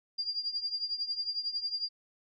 sine tone with tremolo, 4797 Hz, D8, 36 cents sharp, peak -28 dBFS, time 0.18-1.89 s, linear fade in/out 10 ms, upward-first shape triangle, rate 11 Hz, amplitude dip 85%, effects none

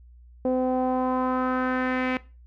sawtooth tone with low-pass filter sweep, 255.8 Hz, C4, 39 cents flat, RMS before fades -25 dBFS, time 0.45-2.17 s, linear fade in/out 0 ms, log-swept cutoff 570 to 2300 Hz, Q 3, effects noise-tail reverb RT60 0.3 s tail -19 dB re dry + added 60 Hz sine -47 dBFS peak until 2.46 s

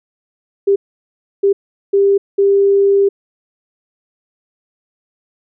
sine tone bursts at uneven times, 397.2 Hz, G4, 23 cents sharp, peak -8 dBFS, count 4, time 0.67-0.76 / 1.43-1.53 / 1.93-2.18 / 2.38-3.09 s, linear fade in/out 10 ms, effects none

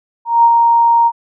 sine tone with ADSR envelope, 932.3 Hz, A#5, in tune, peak -4 dBFS, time 0.25-1.12 s, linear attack 190 ms, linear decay 54 ms, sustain -3 dB, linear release 55 ms, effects none

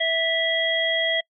harmonic tone, 656 Hz, E5, 9 cents flat, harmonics 1 / 3 / 5, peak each -25 / -24 / -24 dBFS, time 0-1.21 s, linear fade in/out 10 ms, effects noise-tail reverb RT60 0.1 s tail -26 dB re dry

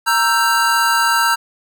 square chord, E diminished, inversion second, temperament equal with one note detuned, 932.3 / 1332.3 / 1568 Hz, Bb5 / E6 / G6, 0 / +18 / 0 cents, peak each -18 dBFS, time 0.06-1.36 s, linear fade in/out 20 ms, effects none

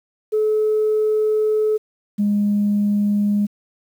sine tone pair in turn, 430 / 205.6 Hz, A4 / G#3, -40 / -17 cents, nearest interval octave + minor second, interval 1277 cents, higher first, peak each -14 dBFS, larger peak neither, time 0.32-1.78 / 2.18-3.47 s, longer first, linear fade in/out 20 ms, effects tanh soft clip ceiling -11 dBFS + 8-bit

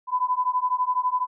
sine beating tone pair, 997 / 1009 Hz, B5 / B5, +16 / +37 cents, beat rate 12 Hz, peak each -24 dBFS, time 0.07-1.27 s, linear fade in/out 50 ms, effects none

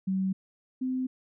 sine tone pair in turn, 190.2 / 257.4 Hz, F#3 / C4, +48 / -28 cents, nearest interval perfect fourth, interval 524 cents, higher second, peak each -25 / -27 dBFS, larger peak first, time 0.07-0.33 / 0.81-1.07 s, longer neither, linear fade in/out 10 ms, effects none

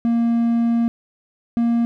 triangle tone pair in turn, 233.1 / 234.1 Hz, A#3 / A#3, 0 / +8 cents, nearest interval unison, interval 8 cents, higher second, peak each -13 dBFS, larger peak neither, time 0.05-0.88 / 1.57-1.85 s, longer first, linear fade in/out 0 ms, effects none

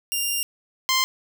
10% pulse tone pair in turn, 2795 / 1046.9 Hz, F7 / C6, +1 / +1 cents, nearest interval octave + perfect fourth, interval 1700 cents, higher first, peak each -14 / -10 dBFS, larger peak second, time 0.12-0.43 / 0.89-1.04 s, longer first, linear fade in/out 0 ms, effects none

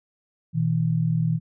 sine tone pair together, 121.6 / 161.59 Hz, B2 / E3, -26 / -34 cents, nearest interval perfect fourth, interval 492 cents, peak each -24 / -21 dBFS, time 0.53-1.4 s, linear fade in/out 50 ms, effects none

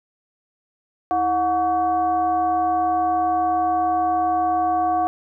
sine tone with frequency modulation, 727 Hz, F#5, 31 cents flat, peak -17 dBFS, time 1.11-5.07 s, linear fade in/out 0 ms, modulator 403 Hz, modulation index 0.66, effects none

